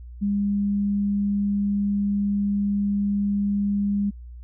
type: tone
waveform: sine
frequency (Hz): 202.2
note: G#3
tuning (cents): -46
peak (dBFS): -20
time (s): 0.21-4.11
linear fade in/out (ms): 20
effects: added 60 Hz sine -37 dBFS peak until 4.43 s